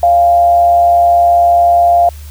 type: tone with frequency modulation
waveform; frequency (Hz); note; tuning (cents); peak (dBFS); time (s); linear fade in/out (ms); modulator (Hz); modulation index
sine; 694; F5; -11; -5; 0.03-2.09; 2; 131; 0.26
effects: added 74 Hz sine -27 dBFS peak until 2.3 s + white hiss -40 dBFS RMS until 2.3 s